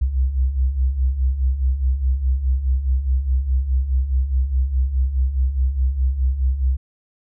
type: beating tone pair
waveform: sine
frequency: 61.74 / 66.54 Hz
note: B1 / C2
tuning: 0 / +30 cents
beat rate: 4.8 Hz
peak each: -23 / -17 dBFS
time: 0.01-6.77 s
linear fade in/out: 10 ms
effects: none